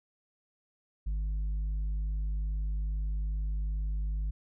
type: tone with tanh clipping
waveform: sine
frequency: 51.2 Hz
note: G#1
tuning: 24 cents flat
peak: -30 dBFS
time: 1.06-4.31 s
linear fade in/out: 10 ms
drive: 4 dB
effects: none